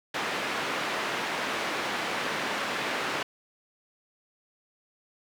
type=band-pass noise; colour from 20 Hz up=white; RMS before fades=-31 dBFS; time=0.14-3.23 s; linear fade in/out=5 ms; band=210 to 2200 Hz; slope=12 dB/octave; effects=none